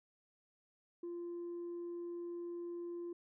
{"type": "tone", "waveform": "sine", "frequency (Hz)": 345.8, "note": "F4", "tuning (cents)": -17, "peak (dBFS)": -39, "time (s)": [1.03, 3.13], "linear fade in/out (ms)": 5, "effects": ["tanh soft clip ceiling -39 dBFS"]}